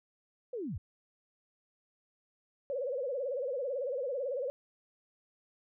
sine linear sweep, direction down, 523.3 to 58.5 Hz, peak -35 dBFS, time 0.53-0.78 s, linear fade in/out 5 ms
sine tone with vibrato, 527 Hz, C5, 12 cents sharp, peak -32 dBFS, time 2.7-4.5 s, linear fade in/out 0 ms, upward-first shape sine, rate 18 Hz, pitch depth 150 cents each way
effects none

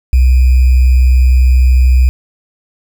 sine tone with sample-and-hold, 63.5 Hz, B1, 49 cents sharp, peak -4 dBFS, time 0.13-2.09 s, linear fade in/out 0 ms, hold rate 2450 Hz, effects none

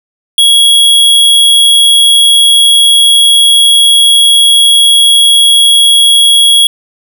square tone, 3322 Hz, G#7, in tune, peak -3 dBFS, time 0.38-6.67 s, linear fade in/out 2 ms, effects none

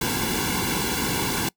pink noise with comb filter, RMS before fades -25 dBFS, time 0.01-1.49 s, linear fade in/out 5 ms, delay 1.6 ms, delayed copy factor -0.95, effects noise-tail reverb RT60 0.1 s tail -24 dB re dry

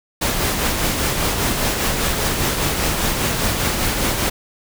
pink noise with tremolo, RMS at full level -18 dBFS, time 0.21-4.3 s, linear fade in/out 10 ms, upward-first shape triangle, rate 5 Hz, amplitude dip 40%, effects none

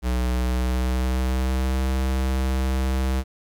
square tone with pitch glide, 62 to 65.31 Hz, B1 to C2, +7 to -3 cents, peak -21 dBFS, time 0.02-3.24 s, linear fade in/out 50 ms, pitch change +90 cents, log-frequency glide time 0.31-1.81 s, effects 9-bit

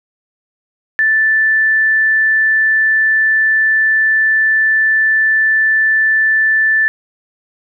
sine tone, 1760 Hz, A6, in tune, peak -9 dBFS, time 0.99-6.88 s, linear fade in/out 0 ms, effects none

